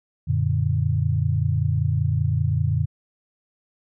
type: chord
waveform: sine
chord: Gb augmented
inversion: none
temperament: equal with one note detuned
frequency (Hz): 91.33 / 116.54 / 146.83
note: Gb2 / Bb2 / D3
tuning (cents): -22 / 0 / 0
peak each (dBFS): -23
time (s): 0.27-2.86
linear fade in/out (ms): 20
effects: none